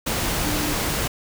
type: tone in noise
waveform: sine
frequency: 299.1 Hz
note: D4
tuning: 32 cents sharp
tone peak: -27 dBFS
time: 0.45-0.74 s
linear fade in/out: 10 ms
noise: pink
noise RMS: -24 dBFS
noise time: 0.06-1.08 s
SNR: -6 dB
effects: none